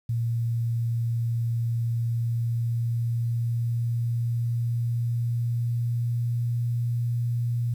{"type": "tone with pitch glide", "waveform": "sine", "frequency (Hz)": [116.54, 119.06], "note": ["A#2", "A#2"], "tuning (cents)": [0, 37], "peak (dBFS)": -23, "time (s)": [0.09, 7.74], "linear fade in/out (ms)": 5, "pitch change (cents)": 37, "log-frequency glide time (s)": [1.81, 6.72], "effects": ["9-bit"]}